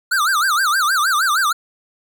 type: tone with vibrato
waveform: square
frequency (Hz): 1368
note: F6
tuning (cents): -36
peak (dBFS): -15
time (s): 0.11-1.53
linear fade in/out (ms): 10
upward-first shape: sine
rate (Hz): 6.4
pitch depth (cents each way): 270
effects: none